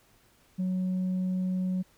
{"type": "tone", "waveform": "sine", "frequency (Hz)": 184.7, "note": "F#3", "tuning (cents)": -3, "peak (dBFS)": -24, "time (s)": [0.58, 1.83], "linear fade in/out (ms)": 20, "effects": ["tanh soft clip ceiling -25 dBFS", "pink hiss -63 dBFS RMS until 1.97 s"]}